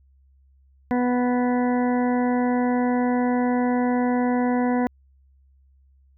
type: harmonic tone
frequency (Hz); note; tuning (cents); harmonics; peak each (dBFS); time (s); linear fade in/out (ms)
246.9; B3; 0; 1 / 2 / 3 / 4 / 6 / 7 / 8; -20 / -27 / -28 / -32 / -39 / -39 / -38; 0.91-4.87; 0
effects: added 67 Hz sine -54 dBFS peak until 6.17 s